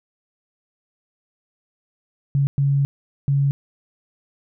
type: tone bursts at uneven times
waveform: sine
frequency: 139.7 Hz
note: C#3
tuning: 14 cents sharp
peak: -15 dBFS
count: 3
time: 2.35-2.47 / 2.58-2.85 / 3.28-3.51 s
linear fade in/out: 0 ms
effects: none